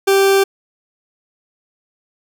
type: tone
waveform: 40% pulse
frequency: 391.2 Hz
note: G4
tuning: 4 cents flat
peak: -9 dBFS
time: 0.07-0.44 s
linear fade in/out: 10 ms
effects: none